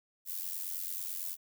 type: noise with amplitude modulation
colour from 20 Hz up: violet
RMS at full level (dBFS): -35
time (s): 0.25-1.37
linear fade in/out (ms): 50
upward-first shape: sine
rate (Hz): 89.1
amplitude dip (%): 75
effects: none